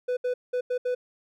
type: tone bursts at uneven times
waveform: triangle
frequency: 497.5 Hz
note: B4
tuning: 13 cents sharp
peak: -22 dBFS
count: 5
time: 0.08-0.17 / 0.24-0.34 / 0.53-0.61 / 0.7-0.78 / 0.85-0.95 s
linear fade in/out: 10 ms
effects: none